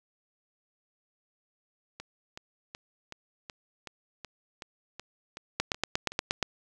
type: two click trains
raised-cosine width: 0.2 ms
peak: -9 / -23 dBFS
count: 8 / 12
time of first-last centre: 5.6-6.427 / 2-6.12 s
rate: 8.46 / 2.67 Hz
effects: none